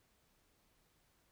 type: silence
effects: pink hiss -74 dBFS RMS until 1.31 s